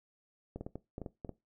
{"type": "clicks", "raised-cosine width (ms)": 2, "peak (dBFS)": -27, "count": 9, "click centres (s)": [0.56, 0.61, 0.665, 0.756, 0.981, 1.017, 1.062, 1.248, 1.293], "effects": ["noise-tail reverb RT60 0.2 s tail -18 dB re dry"]}